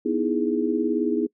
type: chord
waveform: sine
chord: E major seventh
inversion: second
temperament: equal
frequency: 246.9 / 311.1 / 329.6 / 415.3 Hz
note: B3 / D#4 / E4 / G#4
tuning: 0 / 0 / 0 / 0 cents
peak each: -26 dBFS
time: 0.05-1.27 s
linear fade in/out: 10 ms
effects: noise-tail reverb RT60 0.1 s tail -24 dB re dry